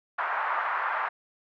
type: band-pass noise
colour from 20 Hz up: pink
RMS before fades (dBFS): -29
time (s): 0.18-1.09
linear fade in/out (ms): 10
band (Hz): 890 to 1600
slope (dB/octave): 24
effects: none